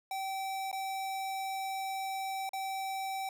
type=tone with dropouts; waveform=square; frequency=772 Hz; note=G5; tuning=27 cents flat; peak=-35 dBFS; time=0.11-3.29 s; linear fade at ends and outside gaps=2 ms; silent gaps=0.715-0.728 / 2.492-2.533 s; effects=none